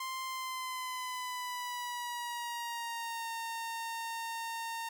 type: tone with pitch glide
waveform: sawtooth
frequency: 1046.5 to 916.3 Hz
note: C6 to A#5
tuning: 0 to -30 cents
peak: -33 dBFS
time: 0-4.89 s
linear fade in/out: 5 ms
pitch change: -230 cents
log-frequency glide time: 0.26-3.3 s
effects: none